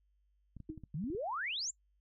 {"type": "clicks", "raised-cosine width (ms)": 5, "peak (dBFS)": -36, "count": 9, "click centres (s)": [0.567, 0.603, 0.7, 0.777, 0.837, 0.944, 1.041, 1.102, 1.149]}
{"type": "tone with exponential decay", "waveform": "sine", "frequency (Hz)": 314.5, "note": "D#4", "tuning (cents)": 19, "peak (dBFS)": -36, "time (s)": [0.69, 0.83], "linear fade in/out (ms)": 5, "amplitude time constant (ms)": 29}
{"type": "exponential sweep", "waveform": "sine", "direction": "up", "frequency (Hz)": [130.81, 7610], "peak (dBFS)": -35, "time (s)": [0.94, 1.71], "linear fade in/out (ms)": 10}
{"effects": ["noise-tail reverb RT60 0.1 s tail -22 dB re dry", "added 50 Hz sine -70 dBFS peak until 2 s"]}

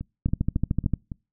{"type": "two click trains", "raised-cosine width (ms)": 5, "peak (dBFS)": [-20, -10], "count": [5, 10], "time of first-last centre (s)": [[0.01, 1.118], [0.26, 0.937]], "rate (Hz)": [3.61, 13.3], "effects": ["noise-tail reverb RT60 0.3 s tail -26 dB re dry"]}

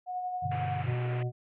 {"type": "tone with tremolo", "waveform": "sine", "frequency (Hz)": 729, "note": "F#5", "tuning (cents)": -26, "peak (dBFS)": -30, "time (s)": [0.06, 0.84], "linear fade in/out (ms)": 50, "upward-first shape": "sine", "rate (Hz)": 11, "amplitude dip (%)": 35}
{"type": "chord", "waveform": "sine", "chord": "G major", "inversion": "none", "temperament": "equal", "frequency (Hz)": [98, 123.47, 146.83], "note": ["G2", "B2", "D3"], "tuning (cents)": [0, 0, 0], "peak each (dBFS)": -36, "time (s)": [0.42, 0.94], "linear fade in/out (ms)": 20}
{"type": "band-pass noise", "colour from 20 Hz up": "white", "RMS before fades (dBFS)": -44, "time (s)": [0.51, 1.23], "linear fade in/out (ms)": 5, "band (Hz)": [180, 2700], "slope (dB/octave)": 48}
{"type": "harmonic tone", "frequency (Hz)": 123, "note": "B2", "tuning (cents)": -7, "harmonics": [1, 3, 5, 6], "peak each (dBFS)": [-29, -39, -43, -45], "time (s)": [0.85, 1.32], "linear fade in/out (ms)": 50}
{"effects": []}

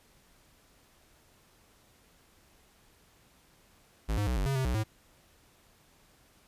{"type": "tone with pitch steps", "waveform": "square", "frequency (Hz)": [54.3, 103.1, 62.1, 48.11, 136.6, 131.5, 61.3, 108.8], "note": ["A1", "G#2", "B1", "G1", "C#3", "C3", "B1", "A2"], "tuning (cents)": [-22, -12, 10, -32, -25, 9, -12, -19], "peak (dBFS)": -28, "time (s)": [4.08, 4.84], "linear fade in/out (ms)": 20, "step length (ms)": 95, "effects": ["pink hiss -63 dBFS RMS until 6.47 s", "resampled to 32000 Hz"]}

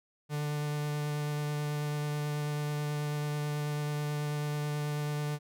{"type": "tone with vibrato", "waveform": "45% pulse", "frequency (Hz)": 148.1, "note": "D3", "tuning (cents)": 15, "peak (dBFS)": -31, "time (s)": [0.29, 5.39], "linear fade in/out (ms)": 50, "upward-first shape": "sine", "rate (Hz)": 9.2, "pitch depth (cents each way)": 9, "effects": []}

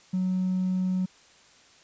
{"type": "tone with hard clipping", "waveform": "sine", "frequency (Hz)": 185, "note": "F#3", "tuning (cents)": 0, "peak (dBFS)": -24, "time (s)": [0.13, 1.06], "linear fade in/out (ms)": 10, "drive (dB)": 1, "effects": ["white hiss -56 dBFS RMS until 1.83 s", "resampled to 16000 Hz"]}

